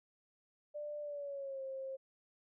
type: tone with pitch glide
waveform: sine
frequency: 592 to 533.5 Hz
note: D5 to C5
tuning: +14 to +34 cents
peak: -40 dBFS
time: 0.74-1.97 s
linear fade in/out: 20 ms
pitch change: -180 cents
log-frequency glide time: 1.01-1.62 s
effects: none